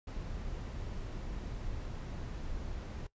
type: noise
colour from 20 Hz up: brown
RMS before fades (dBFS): -40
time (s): 0.07-3.07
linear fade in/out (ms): 5
effects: noise-tail reverb RT60 0.1 s tail -18 dB re dry + resampled to 16000 Hz